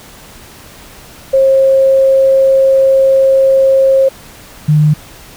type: tone pair in turn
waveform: sine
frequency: 536 / 151.46 Hz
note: C5 / D#3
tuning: +42 / -46 cents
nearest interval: octave + minor seventh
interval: 2188 cents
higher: first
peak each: -5 dBFS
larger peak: neither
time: 1.33-4.09 / 4.68-4.94 s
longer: first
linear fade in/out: 10 ms
effects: pink hiss -36 dBFS RMS until 5.36 s